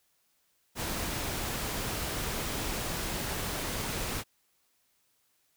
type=noise; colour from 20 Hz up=pink; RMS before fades=-34 dBFS; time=0.75-4.24 s; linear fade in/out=50 ms; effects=white hiss -72 dBFS RMS until 5.56 s